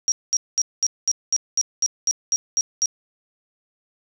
sine tone bursts, 5660 Hz, F8, 22 cents sharp, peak -16 dBFS, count 12, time 0.08-2.858 s, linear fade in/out 0 ms, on 39 ms, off 210 ms, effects none

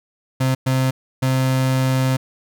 35% pulse tone bursts at uneven times, 130.9 Hz, C3, 1 cent sharp, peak -14 dBFS, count 3, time 0.4-0.55 / 0.66-0.91 / 1.22-2.17 s, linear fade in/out 10 ms, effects none

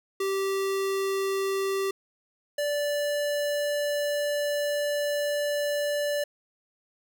square tone pair in turn, 389.3 / 583.3 Hz, G4 / D5, -12 / -12 cents, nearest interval perfect fifth, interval 700 cents, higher second, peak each -26 dBFS, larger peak neither, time 0.2-1.91 / 2.58-6.24 s, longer second, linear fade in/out 5 ms, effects none

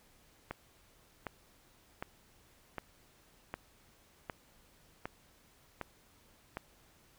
click train, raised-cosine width 0.5 ms, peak -23 dBFS, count 9, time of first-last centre 0.51-6.571 s, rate 1.32 Hz, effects pink hiss -65 dBFS RMS until 7.18 s

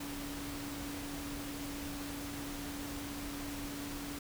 sine tone in noise, 285.2 Hz, C#4, 49 cents sharp, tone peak -42 dBFS, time 0-4.19 s, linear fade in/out 5 ms, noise pink, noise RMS -44 dBFS, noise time 0-4.19 s, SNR -1 dB, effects none

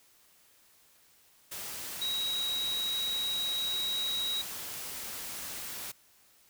sine tone in noise, 3833 Hz, A#7, 47 cents sharp, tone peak -30 dBFS, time 2.01-4.42 s, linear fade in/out 10 ms, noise white, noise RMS -40 dBFS, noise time 1.51-5.92 s, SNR +7 dB, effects white hiss -63 dBFS RMS until 6.49 s

